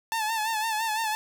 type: tone with vibrato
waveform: sawtooth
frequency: 880 Hz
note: A5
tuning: in tune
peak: -22 dBFS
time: 0.12-1.15 s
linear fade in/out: 0 ms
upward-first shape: sine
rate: 5.9 Hz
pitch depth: 63 cents each way
effects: none